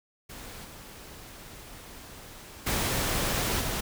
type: noise with level steps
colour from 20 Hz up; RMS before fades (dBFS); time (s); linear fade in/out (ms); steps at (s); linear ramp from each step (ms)
pink; -43 / -46 / -28 / -31; 0.29-3.81; 10; 0.64 / 2.66 / 3.6; 10
effects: none